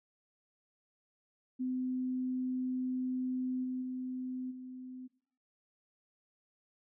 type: tone with level steps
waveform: sine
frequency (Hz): 255.3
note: C4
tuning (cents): -42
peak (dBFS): -32 / -34 / -36 / -43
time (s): 1.59-5.08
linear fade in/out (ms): 20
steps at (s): 3.63 / 3.81 / 4.5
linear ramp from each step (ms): 20
effects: noise-tail reverb RT60 0.6 s tail -19 dB re dry